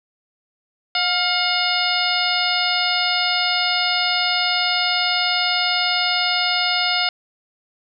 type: harmonic tone with a mistuned harmonic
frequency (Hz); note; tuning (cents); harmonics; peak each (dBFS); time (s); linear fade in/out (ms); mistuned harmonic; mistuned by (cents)
720; F#5; -47; 1 / 2 / 3 / 4 / 5 / 6 / 7; -25 / -25 / -25 / -25 / -25 / -25 / -25; 0.95-7.09; 2; 2; -49
effects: none